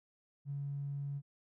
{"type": "tone with tanh clipping", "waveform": "triangle", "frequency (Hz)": 141.2, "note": "C#3", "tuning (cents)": 32, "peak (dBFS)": -36, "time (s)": [0.45, 1.22], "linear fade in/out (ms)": 50, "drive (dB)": 2, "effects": []}